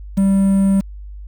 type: tone with quantisation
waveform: triangle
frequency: 195 Hz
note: G3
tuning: 9 cents flat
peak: -9 dBFS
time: 0.17-0.81 s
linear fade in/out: 10 ms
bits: 6
effects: added 50 Hz sine -30 dBFS peak until 1.27 s